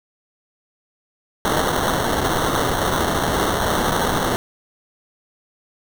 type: noise with sample-and-hold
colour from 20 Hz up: white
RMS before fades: -20 dBFS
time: 1.45-4.36 s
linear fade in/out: 0 ms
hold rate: 2450 Hz
effects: none